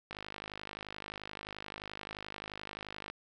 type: click train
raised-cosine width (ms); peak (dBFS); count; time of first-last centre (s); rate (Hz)
0.3; -25; 155; 0.11-3.1; 51.5
effects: none